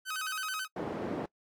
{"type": "tone with vibrato", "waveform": "sawtooth", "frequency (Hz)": 1389, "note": "F6", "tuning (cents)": -10, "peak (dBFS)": -30, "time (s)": [0.05, 0.68], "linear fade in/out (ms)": 50, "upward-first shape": "square", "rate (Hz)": 9.2, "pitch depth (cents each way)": 160}
{"type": "band-pass noise", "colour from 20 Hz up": "white", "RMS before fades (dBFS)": -36, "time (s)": [0.76, 1.26], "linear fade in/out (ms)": 5, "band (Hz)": [160, 490], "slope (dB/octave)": 12}
{"effects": ["noise-tail reverb RT60 0.1 s tail -24 dB re dry", "AAC 64 kbps"]}